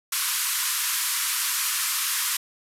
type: band-pass noise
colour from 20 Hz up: white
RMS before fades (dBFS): -26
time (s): 0.12-2.37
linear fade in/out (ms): 5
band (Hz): 970 to 14000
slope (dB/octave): 96
effects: none